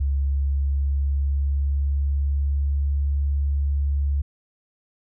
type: tone with pitch glide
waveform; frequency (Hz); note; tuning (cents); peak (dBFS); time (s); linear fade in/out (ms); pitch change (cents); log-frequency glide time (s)
sine; 69.3 to 70.63; C#2 to C#2; 0 to +33; -19; 0-4.22; 10; +33; 0.19-3.07
effects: none